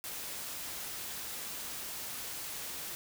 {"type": "noise", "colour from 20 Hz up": "white", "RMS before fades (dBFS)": -41, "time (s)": [0.04, 2.95], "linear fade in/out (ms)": 0, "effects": []}